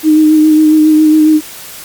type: tone with vibrato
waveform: sine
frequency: 309.3 Hz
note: D#4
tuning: 10 cents flat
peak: -3 dBFS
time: 0.03-1.41 s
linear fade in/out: 50 ms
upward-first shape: sine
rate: 7.3 Hz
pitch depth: 21 cents each way
effects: white hiss -29 dBFS RMS until 1.84 s + MP3 96 kbps